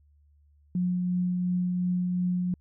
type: tone with tremolo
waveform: sine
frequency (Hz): 179.7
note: F3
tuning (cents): +50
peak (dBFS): -23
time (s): 0.75-2.54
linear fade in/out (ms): 2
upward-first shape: triangle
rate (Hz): 2.8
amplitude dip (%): 25
effects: added 73 Hz sine -58 dBFS peak until 2.6 s